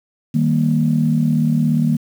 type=chord; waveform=sine; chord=Eb major; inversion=none; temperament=equal; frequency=155.56 / 196 / 233.1 Hz; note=Eb3 / G3 / Bb3; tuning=0 / 0 / 0 cents; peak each=-16 / -22 / -16 dBFS; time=0.34-1.97 s; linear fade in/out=10 ms; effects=tanh soft clip ceiling -4 dBFS + 7-bit